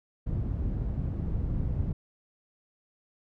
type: low-pass noise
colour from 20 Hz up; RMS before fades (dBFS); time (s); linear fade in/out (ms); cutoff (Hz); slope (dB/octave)
white; -30; 0.26-1.93; 10; 110; 12
effects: none